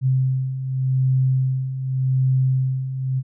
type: beating tone pair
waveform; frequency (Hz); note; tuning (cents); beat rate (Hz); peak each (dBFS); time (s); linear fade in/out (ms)
sine; 130.2 / 131.06; C3 / C3; -8 / +3; 0.86; -24 / -18; 0.01-3.23; 50
effects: none